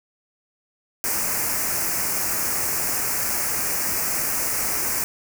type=band-stop noise; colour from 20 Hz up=white; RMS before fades=-24 dBFS; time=1.04-5.04 s; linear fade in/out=0 ms; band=2500 to 5000 Hz; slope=48 dB/octave; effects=none